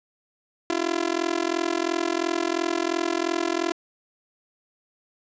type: tone with amplitude modulation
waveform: sawtooth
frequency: 340 Hz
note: F4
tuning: 46 cents flat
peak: -15 dBFS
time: 0.7-3.72 s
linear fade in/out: 0 ms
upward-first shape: sine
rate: 42.9 Hz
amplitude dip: 100%
effects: resampled to 16000 Hz + 9-bit